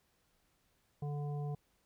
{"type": "harmonic tone", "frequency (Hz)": 145.8, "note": "D3", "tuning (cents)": -12, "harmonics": [1, 3, 5, 7], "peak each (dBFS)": [-36, -47, -49, -59], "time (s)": [1.02, 1.55], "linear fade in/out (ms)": 5, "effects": ["pink hiss -75 dBFS RMS until 1.85 s"]}